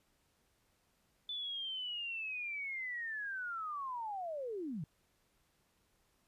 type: linear sweep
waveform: sine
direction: down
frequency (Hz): 3510 to 136.2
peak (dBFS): -38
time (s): 1.29-4.84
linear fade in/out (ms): 2
effects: pink hiss -75 dBFS RMS until 6.27 s + resampled to 32000 Hz